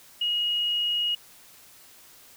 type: tone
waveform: sine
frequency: 2885 Hz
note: F#7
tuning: 44 cents flat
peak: -23 dBFS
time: 0.21-1.15 s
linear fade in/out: 5 ms
effects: white hiss -52 dBFS RMS until 2.36 s